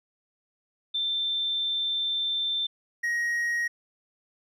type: tone pair in turn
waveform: sine / triangle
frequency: 3560 / 1885.8 Hz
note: A7 / A#6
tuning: +20 / +20 cents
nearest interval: major seventh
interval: 1100 cents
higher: first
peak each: -25 / -23 dBFS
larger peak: second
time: 0.94-2.67 / 3.03-3.68 s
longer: first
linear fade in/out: 10 ms
effects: none